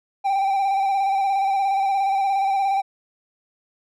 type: tone with vibrato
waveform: triangle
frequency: 784 Hz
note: G5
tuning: in tune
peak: -16 dBFS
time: 0.24-2.82 s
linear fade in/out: 20 ms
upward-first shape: square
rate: 17 Hz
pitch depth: 28 cents each way
effects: none